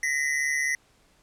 square tone pair together, 1877.5 / 2021 Hz, A#6 / B6, +12 / +39 cents, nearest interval minor second, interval 127 cents, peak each -28 / -27 dBFS, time 0.03-0.75 s, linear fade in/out 2 ms, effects pink hiss -62 dBFS RMS until 1.22 s + low-pass 10000 Hz 12 dB/octave

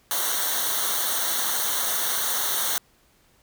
white noise with comb filter, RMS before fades -25 dBFS, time 0.11-2.78 s, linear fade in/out 0 ms, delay 0.4 ms, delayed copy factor -0.85, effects pink hiss -61 dBFS RMS until 3.42 s

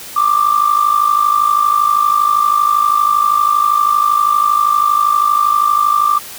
sine tone with amplitude modulation, 1181 Hz, D6, 9 cents sharp, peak -5 dBFS, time 0.16-6.19 s, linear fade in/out 10 ms, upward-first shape sine, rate 52.6 Hz, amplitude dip 80%, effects tanh soft clip ceiling -3 dBFS + white hiss -31 dBFS RMS until 6.38 s

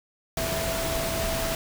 sine tone in noise, 659.3 Hz, E5, in tune, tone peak -30 dBFS, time 0.37-1.55 s, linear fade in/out 2 ms, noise pink, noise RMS -29 dBFS, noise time 0.37-1.55 s, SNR -4 dB, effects none

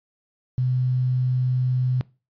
sine tone with quantisation, 127.1 Hz, C3, 50 cents flat, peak -19 dBFS, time 0.58-2.01 s, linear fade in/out 0 ms, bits 8, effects noise-tail reverb RT60 0.3 s tail -21 dB re dry + resampled to 11025 Hz

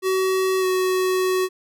square tone with pitch glide, 377.5 to 371.9 Hz, F#4 to F#4, +35 to +9 cents, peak -19 dBFS, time 0.02-1.49 s, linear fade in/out 50 ms, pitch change -26 cents, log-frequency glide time 0.6-0.65 s, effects none

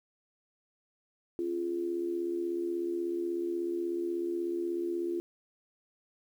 sine tone with amplitude modulation, 345.3 Hz, F4, 20 cents flat, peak -27 dBFS, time 1.39-5.2 s, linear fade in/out 0 ms, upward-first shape sine, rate 76.4 Hz, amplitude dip 65%, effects 10-bit

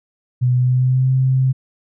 sine tone with pitch glide, 124.9 to 130.96 Hz, B2 to C3, +20 to +2 cents, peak -12 dBFS, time 0.41-1.53 s, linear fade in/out 20 ms, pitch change +82 cents, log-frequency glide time 0.55-1.12 s, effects none

